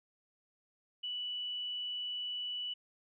sine tone, 2960 Hz, F#7, in tune, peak -36 dBFS, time 1.03-2.74 s, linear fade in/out 10 ms, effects none

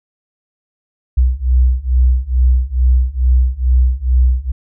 sine beating tone pair, 61.74 / 64.04 Hz, B1 / C2, 0 / -37 cents, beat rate 2.3 Hz, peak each -13 / -12 dBFS, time 1.17-4.52 s, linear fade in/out 10 ms, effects none

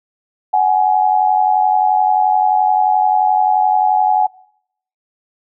sine tone pair together, 747.5 / 839 Hz, F#5 / G#5, +17 / +17 cents, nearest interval major second, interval 200 cents, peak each -13 dBFS, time 0.53-4.27 s, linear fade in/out 10 ms, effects noise-tail reverb RT60 0.7 s tail -24 dB re dry

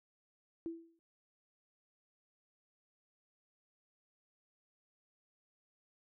sine tone with exponential decay, 331.7 Hz, E4, 11 cents sharp, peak -35 dBFS, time 0.66-0.99 s, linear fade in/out 0 ms, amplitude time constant 70 ms, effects none

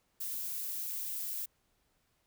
violet noise, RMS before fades -38 dBFS, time 0.2-1.46 s, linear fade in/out 10 ms, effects pink hiss -75 dBFS RMS until 2.26 s

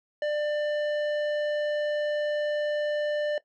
sine tone with tanh clipping, 595 Hz, D5, 22 cents sharp, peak -27 dBFS, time 0.22-3.38 s, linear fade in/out 2 ms, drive 12 dB, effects noise-tail reverb RT60 0.1 s tail -17 dB re dry

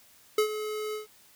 square tone with ADSR envelope, 427.4 Hz, G#4, 50 cents sharp, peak -20 dBFS, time 0.38-1.07 s, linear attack 4 ms, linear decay 90 ms, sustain -12 dB, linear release 130 ms, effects white hiss -58 dBFS RMS until 1.35 s

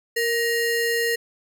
square ring-modulated tone, 1174.7 Hz, D6, in tune, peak -18 dBFS, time 0.16-1.16 s, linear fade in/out 10 ms, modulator 710 Hz, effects none

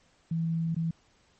sine tone with dropouts, 164.5 Hz, E3, 3 cents flat, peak -26 dBFS, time 0.31-0.91 s, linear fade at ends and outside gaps 5 ms, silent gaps 0.747-0.764 s, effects pink hiss -65 dBFS RMS until 1.39 s + MP3 32 kbps

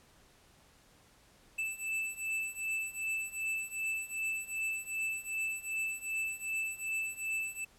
square beating tone pair, 2637 / 2639.6 Hz, E7 / E7, 0 / +2 cents, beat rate 2.6 Hz, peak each -39 / -37 dBFS, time 1.58-7.65 s, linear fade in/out 10 ms, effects pink hiss -63 dBFS RMS until 7.78 s + low-pass 12000 Hz 12 dB/octave

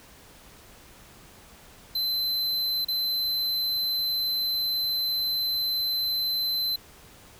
square tone with dropouts, 4063 Hz, B7, 48 cents sharp, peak -25 dBFS, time 1.95-6.76 s, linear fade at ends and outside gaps 5 ms, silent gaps 2.848-2.883 s, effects pink hiss -51 dBFS RMS until 7.39 s

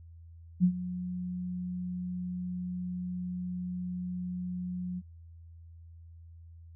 sine tone with ADSR envelope, 180 Hz, F#3, 47 cents flat, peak -18 dBFS, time 0.6-5.02 s, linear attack 39 ms, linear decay 79 ms, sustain -15 dB, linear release 39 ms, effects added 83 Hz sine -48 dBFS peak until 6.75 s

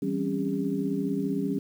sine tone cluster, 165.4 / 196.6 / 261.4 / 276.8 / 403.5 Hz, E3 / G3 / C4 / C#4 / G#4, +6 / +5 / -1 / -2 / -50 cents, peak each -35 / -30 / -37 / -29 / -34 dBFS, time 0.02-1.59 s, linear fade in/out 5 ms, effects 9-bit

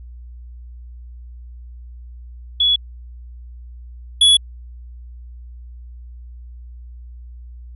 sine / square tone pair in turn, 3387 / 3387 Hz, G#7 / G#7, +33 / +33 cents, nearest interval unison, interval 0 cents, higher neither, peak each -12 / -9 dBFS, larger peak second, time 2.6-2.76 / 4.21-4.37 s, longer neither, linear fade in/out 5 ms, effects added 60 Hz sine -34 dBFS peak until 7.75 s + resampled to 32000 Hz

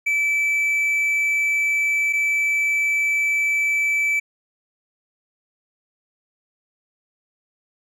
triangle tone pair in turn, 2313 / 2313 Hz, D7 / D7, -27 / -27 cents, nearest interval unison, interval 0 cents, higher neither, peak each -16 dBFS, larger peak neither, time 0.06-2.13 / 2.13-4.2 s, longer neither, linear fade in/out 10 ms, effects none

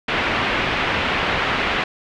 white low-pass noise, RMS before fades -21 dBFS, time 0.08-1.84 s, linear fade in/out 5 ms, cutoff 2800 Hz, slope 24 dB/octave, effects none

